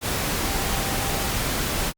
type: tone in noise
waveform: sine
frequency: 784 Hz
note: G5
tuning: in tune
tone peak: -34 dBFS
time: 0.4-1.33 s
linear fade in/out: 50 ms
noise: pink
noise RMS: -25 dBFS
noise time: 0.01-1.93 s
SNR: -12 dB
effects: Opus 48 kbps